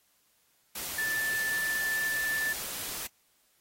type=tone in noise; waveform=sine; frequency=1760 Hz; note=A6; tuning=in tune; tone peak=-28 dBFS; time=0.98-2.53 s; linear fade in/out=5 ms; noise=white; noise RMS=-37 dBFS; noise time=0.75-3.07 s; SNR=+6 dB; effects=white hiss -69 dBFS RMS until 3.6 s + AAC 48 kbps